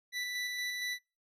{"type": "tone with tremolo", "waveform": "25% pulse", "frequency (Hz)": 1975.5, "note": "B6", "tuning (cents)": 0, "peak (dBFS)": -30, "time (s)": [0.12, 0.99], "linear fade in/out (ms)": 50, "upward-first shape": "square", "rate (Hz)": 4.3, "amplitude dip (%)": 25, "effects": ["noise-tail reverb RT60 0.3 s tail -26 dB re dry", "low-pass 11000 Hz 12 dB/octave"]}